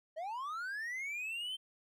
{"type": "linear sweep", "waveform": "triangle", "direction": "up", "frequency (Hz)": [604, 3136], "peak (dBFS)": -36, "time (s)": [0.16, 1.57], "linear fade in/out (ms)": 20, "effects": []}